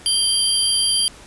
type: tone cluster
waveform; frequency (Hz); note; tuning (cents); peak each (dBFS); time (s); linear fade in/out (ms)
sine; 3153 / 4746 / 9930; G7 / D8 / D#9; +9 / +17 / -5; -20; 0.06-1.08; 0
effects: pink hiss -43 dBFS RMS until 1.26 s + resampled to 24000 Hz